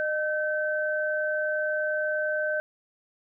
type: tone pair together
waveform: sine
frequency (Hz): 611 / 1539.6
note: D#5 / G6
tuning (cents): -32 / -32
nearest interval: octave + major third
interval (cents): 1600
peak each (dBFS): -27 / -28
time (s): 0-2.6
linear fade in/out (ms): 0
effects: none